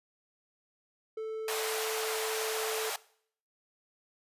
triangle tone, 440 Hz, A4, in tune, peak -32 dBFS, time 1.17-2.9 s, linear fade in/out 5 ms
pink high-pass noise, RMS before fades -35 dBFS, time 1.48-2.96 s, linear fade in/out 2 ms, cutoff 560 Hz, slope 48 dB/octave
effects noise-tail reverb RT60 0.6 s tail -20 dB re dry + resampled to 32000 Hz

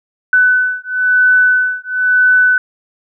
sine beating tone pair, 1500 / 1501 Hz, F#6 / F#6, +23 / +24 cents, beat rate 1 Hz, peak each -12 dBFS, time 0.33-2.58 s, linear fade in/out 2 ms, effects none

